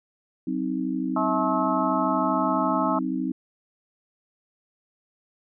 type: chord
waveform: sine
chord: C diminished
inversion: second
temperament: just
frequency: 188.37 / 261.6 / 314 Hz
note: Gb3 / C4 / Eb4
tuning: +31 / 0 / +16 cents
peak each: -31 / -27 / -29 dBFS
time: 0.47-3.32 s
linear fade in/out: 5 ms
type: harmonic tone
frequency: 215.6 Hz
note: A3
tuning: 35 cents flat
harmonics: 3 / 4 / 5 / 6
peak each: -28 / -28 / -28 / -28 dBFS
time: 1.16-2.99 s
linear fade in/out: 5 ms
effects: none